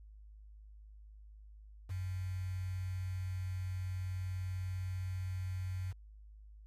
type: tone with quantisation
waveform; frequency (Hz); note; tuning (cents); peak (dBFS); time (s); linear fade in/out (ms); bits
sine; 92.5; F#2; 0; -36; 1.89-5.93; 20; 9
effects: added 52 Hz sine -52 dBFS peak until 6.66 s + resampled to 32000 Hz